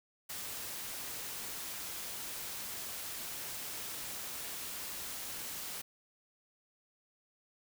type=noise; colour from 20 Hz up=white; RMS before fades=-42 dBFS; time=0.29-5.82 s; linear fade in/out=10 ms; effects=none